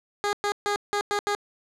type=tone bursts at uneven times; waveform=15% pulse; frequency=409.8 Hz; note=G#4; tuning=23 cents flat; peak=-17 dBFS; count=6; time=0.24-0.33 / 0.44-0.52 / 0.66-0.76 / 0.93-1.01 / 1.11-1.19 / 1.27-1.35 s; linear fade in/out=0 ms; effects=low-pass 8000 Hz 12 dB/octave